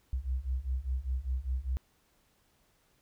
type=beating tone pair; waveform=sine; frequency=61.74 / 66.74 Hz; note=B1 / C2; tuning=0 / +35 cents; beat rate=5 Hz; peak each=-34 / -33 dBFS; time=0.13-1.77 s; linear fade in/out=0 ms; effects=pink hiss -70 dBFS RMS until 3.01 s